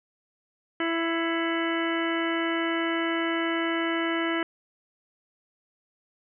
harmonic tone with a mistuned harmonic, 331.9 Hz, E4, 12 cents sharp, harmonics 1 / 2 / 3 / 4 / 5 / 6 / 7 / 8 / 9, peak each -27 / -34 / -37 / -34 / -34 / -34 / -38 / -46 / -37 dBFS, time 0.8-4.43 s, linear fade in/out 2 ms, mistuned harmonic 7, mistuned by -86 cents, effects none

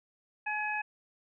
harmonic tone, 846 Hz, G#5, 32 cents sharp, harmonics 1 / 2 / 3, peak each -35 / -35 / -35 dBFS, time 0.46-0.82 s, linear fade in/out 10 ms, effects none

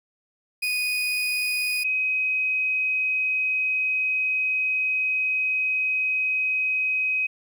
35% pulse / sine tone pair in turn, 2483 / 2526 Hz, D#7 / D#7, -4 / +26 cents, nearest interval unison, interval 30 cents, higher second, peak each -21 dBFS, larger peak neither, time 0.62-1.84 / 1.84-7.27 s, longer second, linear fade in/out 10 ms, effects 10-bit

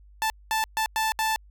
sawtooth tone bursts at uneven times, 880 Hz, A5, in tune, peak -19 dBFS, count 5, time 0.22-0.3 / 0.51-0.64 / 0.77-0.86 / 0.96-1.12 / 1.19-1.36 s, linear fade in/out 0 ms, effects added 50 Hz sine -49 dBFS peak until 1.5 s

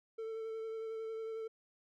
triangle tone with vibrato, 445.6 Hz, A4, 22 cents sharp, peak -37 dBFS, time 0.18-1.48 s, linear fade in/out 10 ms, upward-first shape sine, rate 11 Hz, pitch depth 16 cents each way, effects none

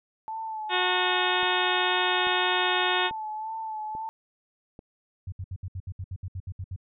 sine tone with vibrato, 874 Hz, A5, 12 cents flat, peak -31 dBFS, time 0.28-4.09 s, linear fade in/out 0 ms, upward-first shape sine, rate 1.9 Hz, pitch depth 35 cents each way
harmonic tone, 364.7 Hz, F#4, 25 cents flat, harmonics 1 / 2 / 3 / 4 / 5 / 6 / 7 / 8 / 9 / 10, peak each -31 / -31 / -32 / -31 / -31 / -36 / -32 / -34 / -34 / -31 dBFS, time 0.69-3.11 s, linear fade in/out 50 ms
click train, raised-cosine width 2 ms, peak -30 dBFS, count 5, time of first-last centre 1.43-4.791 s, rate 1.19 Hz
sine tone bursts, 92.9 Hz, F#2, 7 cents sharp, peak -31 dBFS, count 13, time 5.27-6.762 s, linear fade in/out 5 ms, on 52 ms, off 68 ms
effects none

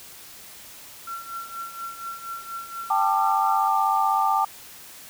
sine tone with tremolo, 1360 Hz, F6, 46 cents flat, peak -29 dBFS, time 1.07-3.68 s, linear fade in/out 5 ms, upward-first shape triangle, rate 4.2 Hz, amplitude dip 80%
sine chord, G suspended second, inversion none, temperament equal with one note detuned, 784 / 880 / 1191.1 Hz, G5 / A5 / D6, 0 / 0 / +24 cents, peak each -23 dBFS, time 2.9-4.45 s, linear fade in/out 5 ms
effects white hiss -44 dBFS RMS until 5.09 s

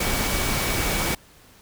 sine tone in noise, 2268 Hz, C#7, 39 cents sharp, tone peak -33 dBFS, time 0-1.15 s, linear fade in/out 5 ms, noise pink, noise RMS -24 dBFS, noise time 0-1.15 s, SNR -12 dB, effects pink hiss -52 dBFS RMS until 1.61 s

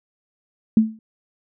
sine tone with exponential decay, 220 Hz, A3, in tune, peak -7 dBFS, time 0.77-0.99 s, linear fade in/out 2 ms, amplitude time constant 47 ms, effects none

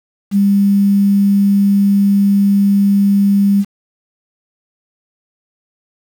sine tone with quantisation, 200 Hz, G3, 35 cents sharp, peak -8 dBFS, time 0.31-3.65 s, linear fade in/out 50 ms, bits 6, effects none

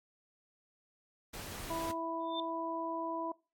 pink noise, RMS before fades -44 dBFS, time 1.33-1.92 s, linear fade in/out 10 ms
harmonic tone, 329.6 Hz, E4, in tune, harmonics 1 / 2 / 3, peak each -40 / -39 / -38 dBFS, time 1.7-3.32 s, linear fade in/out 5 ms
sine tone with exponential growth, 3569 Hz, A7, 24 cents sharp, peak -34 dBFS, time 2.2-2.4 s, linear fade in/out 2 ms, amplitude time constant 42 ms
effects noise-tail reverb RT60 0.3 s tail -22 dB re dry + AAC 64 kbps

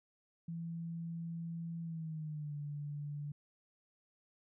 sine tone with pitch glide, 166.9 to 146.14 Hz, E3 to D3, +22 to -8 cents, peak -39 dBFS, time 0.48-3.32 s, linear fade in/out 5 ms, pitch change -230 cents, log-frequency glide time 1.82-2.55 s, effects none

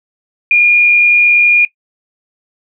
sine tone with frequency modulation, 2424 Hz, D#7, 46 cents flat, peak -5 dBFS, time 0.51-1.65 s, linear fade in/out 2 ms, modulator 69.6 Hz, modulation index 0.34, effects noise-tail reverb RT60 0.1 s tail -18 dB re dry

